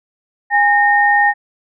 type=tone pair together; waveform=sine; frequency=820 / 1840.8 Hz; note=G#5 / A#6; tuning=-22 / -22 cents; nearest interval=octave + major second; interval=1400 cents; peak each=-12 dBFS; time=0.5-1.34 s; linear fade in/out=50 ms; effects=none